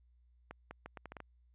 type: accelerating click train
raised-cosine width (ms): 0.5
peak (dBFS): -30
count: 8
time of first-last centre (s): 0.51-1.203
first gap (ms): 200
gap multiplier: 0.75
effects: added 60 Hz sine -64 dBFS peak until 1.54 s + resampled to 8000 Hz